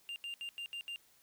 triangle tone bursts at uneven times, 2794 Hz, F7, in tune, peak -38 dBFS, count 6, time 0.09-0.16 / 0.24-0.34 / 0.41-0.49 / 0.58-0.66 / 0.73-0.81 / 0.88-0.96 s, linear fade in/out 0 ms, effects white hiss -67 dBFS RMS until 1.22 s

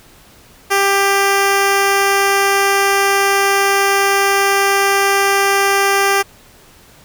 10% pulse tone, 395.6 Hz, G4, 16 cents sharp, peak -3 dBFS, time 0.7-6.23 s, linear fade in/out 20 ms, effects pink hiss -45 dBFS RMS until 7.04 s

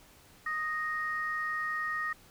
sine tone pair together, 1244.5 / 1864.6 Hz, D#6 / A#6, 0 / 0 cents, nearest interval perfect fifth, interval 700 cents, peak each -34 / -32 dBFS, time 0.46-2.13 s, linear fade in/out 5 ms, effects tanh soft clip ceiling -23 dBFS + pink hiss -58 dBFS RMS until 2.3 s

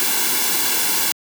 white noise with comb filter, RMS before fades -19 dBFS, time 0-1.12 s, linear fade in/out 0 ms, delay 1.6 ms, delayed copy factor -0.65, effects high-pass 200 Hz 12 dB/octave

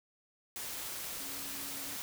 sine tone in noise, 276.8 Hz, C#4, 2 cents flat, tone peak -52 dBFS, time 1.2-1.96 s, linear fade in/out 0 ms, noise white, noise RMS -41 dBFS, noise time 0.56-2.02 s, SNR -14 dB, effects none

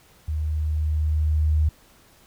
sine tone with level ramp, 76.9 Hz, D#2, 20 cents flat, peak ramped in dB -23 to -16 dBFS, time 0.28-1.69 s, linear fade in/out 5 ms, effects pink hiss -55 dBFS RMS until 2.26 s

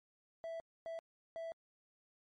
triangle tone bursts at uneven times, 659.3 Hz, E5, in tune, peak -39 dBFS, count 3, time 0.44-0.6 / 0.86-0.99 / 1.36-1.52 s, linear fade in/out 0 ms, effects MP3 48 kbps

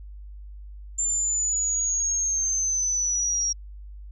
sine linear sweep, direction down, 7260 to 5630 Hz, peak -22 dBFS, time 0.98-3.53 s, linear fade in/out 10 ms, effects added 50 Hz sine -38 dBFS peak until 4.11 s

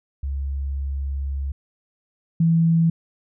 sine tone pair in turn, 68.9 / 165.11 Hz, C#2 / E3, -10 / +3 cents, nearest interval octave + minor third, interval 1513 cents, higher second, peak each -23 / -14 dBFS, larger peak second, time 0.23-1.52 / 2.4-2.9 s, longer first, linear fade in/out 5 ms, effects none

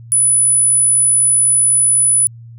sine tone, 9956 Hz, D#9, in tune, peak -9 dBFS, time 0.12-2.27 s, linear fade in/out 0 ms, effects added 116 Hz sine -33 dBFS peak until 2.58 s

